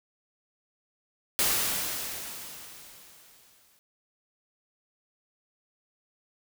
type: noise with exponential decay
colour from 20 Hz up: white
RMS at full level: -24 dBFS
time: 1.39-3.79 s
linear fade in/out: 0 ms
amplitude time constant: 520 ms
effects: none